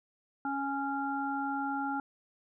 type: harmonic tone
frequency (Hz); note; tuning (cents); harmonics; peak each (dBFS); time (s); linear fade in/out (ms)
277.2; C#4; 0; 1 / 3 / 5; -35 / -34 / -37; 0.45-2; 2
effects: none